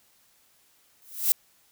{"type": "noise with exponential growth", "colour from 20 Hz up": "violet", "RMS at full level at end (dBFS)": -18, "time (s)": [1.02, 1.32], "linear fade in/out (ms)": 0, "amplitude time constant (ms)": 64, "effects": ["white hiss -63 dBFS RMS until 1.71 s"]}